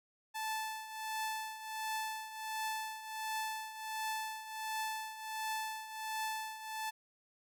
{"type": "tone with tremolo", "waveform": "sawtooth", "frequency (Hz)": 875, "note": "A5", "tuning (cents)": -10, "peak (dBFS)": -31, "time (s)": [0.34, 6.91], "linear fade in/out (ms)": 20, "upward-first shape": "triangle", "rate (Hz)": 1.4, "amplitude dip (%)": 75, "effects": []}